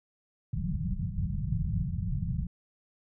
white low-pass noise, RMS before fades -31 dBFS, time 0.53-2.47 s, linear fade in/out 5 ms, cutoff 190 Hz, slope 96 dB/octave, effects none

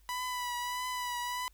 sawtooth tone with vibrato, 987.8 Hz, B5, in tune, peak -30 dBFS, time 0.09-1.48 s, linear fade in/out 0 ms, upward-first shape triangle, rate 1.6 Hz, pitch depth 35 cents each way, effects added 50 Hz sine -59 dBFS peak until 1.53 s + white hiss -70 dBFS RMS until 1.53 s

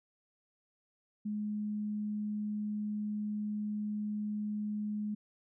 sine tone, 210 Hz, G#3, 19 cents sharp, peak -33 dBFS, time 1.25-5.15 s, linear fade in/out 10 ms, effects none

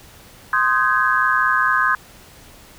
sine chord, Ab major seventh, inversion first, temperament equal with one note detuned, 1046.5 / 1244.5 / 1536.6 / 1661.2 Hz, C6 / Eb6 / G6 / Ab6, 0 / 0 / -35 / 0 cents, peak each -20 dBFS, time 0.53-1.95 s, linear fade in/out 2 ms, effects pink hiss -45 dBFS RMS until 2.78 s

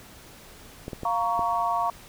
clicks, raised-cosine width 2 ms, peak -20 dBFS, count 4, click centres 0.881 / 0.932 / 1.033 / 1.393 s
sine chord, Bb minor, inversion second, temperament just, 699.2 / 932.3 / 1118.8 Hz, F5 / Bb5 / Db6, +2 / 0 / +16 cents, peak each -27 / -27 / -27 dBFS, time 1.05-1.9 s, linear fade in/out 2 ms
effects pink hiss -48 dBFS RMS until 2.08 s

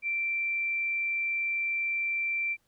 sine tone, 2349 Hz, D7, in tune, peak -27 dBFS, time 0.02-2.57 s, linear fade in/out 50 ms, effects pink hiss -72 dBFS RMS until 2.67 s

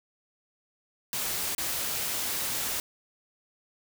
white noise with dropouts, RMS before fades -31 dBFS, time 1.13-2.8 s, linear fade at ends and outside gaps 1 ms, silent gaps 1.549-1.581 s, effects none

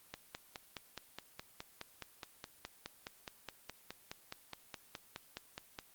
click train, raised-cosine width 0.2 ms, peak -25 dBFS, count 28, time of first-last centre 0.14-5.789 s, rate 4.78 Hz, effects white hiss -63 dBFS RMS until 5.94 s + Opus 24 kbps

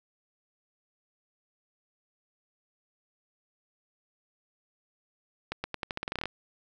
accelerating click train, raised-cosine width 0.3 ms, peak -16 dBFS, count 14, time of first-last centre 5.52-6.256 s, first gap 120 ms, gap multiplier 0.86, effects none

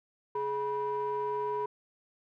triangle ring-modulated tone, 277.3 Hz, C#4, 1 cent sharp, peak -24 dBFS, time 0.35-1.66 s, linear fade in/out 5 ms, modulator 697 Hz, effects tanh soft clip ceiling -22 dBFS

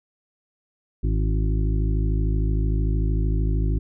harmonic tone with a mistuned harmonic, 53.2 Hz, G#1, 42 cents sharp, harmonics 1 / 2 / 3 / 5 / 6 / 7, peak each -20 / -26 / -30 / -34 / -36 / -37 dBFS, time 1.03-3.79 s, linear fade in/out 10 ms, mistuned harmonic 7, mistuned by -25 cents, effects none

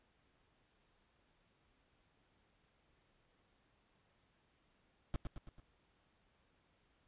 brown noise with echo, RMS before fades -36 dBFS, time 5.14-5.16 s, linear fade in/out 0 ms, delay 110 ms, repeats 4, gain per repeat -5 dB, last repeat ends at 5.6 s, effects pink hiss -75 dBFS RMS until 7.07 s + resampled to 8000 Hz

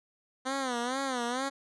10% pulse tone with vibrato, 254.8 Hz, C4, 46 cents flat, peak -22 dBFS, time 0.45-1.5 s, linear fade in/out 20 ms, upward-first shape sine, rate 2.2 Hz, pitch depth 130 cents each way, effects resampled to 22050 Hz

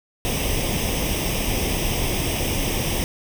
pink noise with comb filter, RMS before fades -23 dBFS, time 0.25-3.04 s, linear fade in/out 0 ms, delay 0.35 ms, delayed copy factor +0.75, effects none

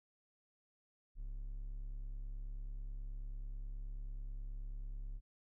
triangle tone, 34.65 Hz, C#1, in tune, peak -39 dBFS, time 1.15-5.21 s, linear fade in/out 50 ms, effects none

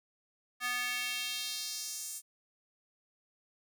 square tone with high-pass filter sweep, 246.4 Hz, B3, 4 cents flat, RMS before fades -37 dBFS, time 0.6-2.22 s, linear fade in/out 50 ms, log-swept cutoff 1500 to 8300 Hz, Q 1.9, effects none

